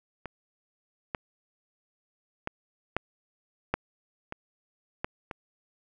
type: clicks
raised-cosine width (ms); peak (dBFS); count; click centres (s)
0.5; -22 / -15 / -16 / -11 / -10 / -21 / -14 / -21; 8; 0.257 / 1.148 / 2.474 / 2.966 / 3.74 / 4.324 / 5.045 / 5.312
effects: none